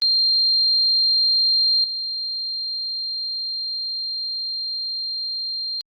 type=tone with level steps; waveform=sine; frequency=4186 Hz; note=C8; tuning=in tune; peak=-15 / -24 dBFS; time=0.02-5.81 s; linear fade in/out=0 ms; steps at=1.84 s; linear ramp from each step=2 ms; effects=Opus 32 kbps